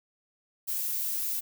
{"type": "noise", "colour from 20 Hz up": "violet", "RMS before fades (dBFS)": -31, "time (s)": [0.67, 1.41], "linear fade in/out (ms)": 20, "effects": []}